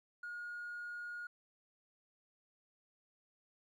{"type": "tone", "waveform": "triangle", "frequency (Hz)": 1435, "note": "F6", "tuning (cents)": 47, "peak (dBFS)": -39, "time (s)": [0.23, 1.27], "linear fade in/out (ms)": 5, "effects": ["tanh soft clip ceiling -39 dBFS"]}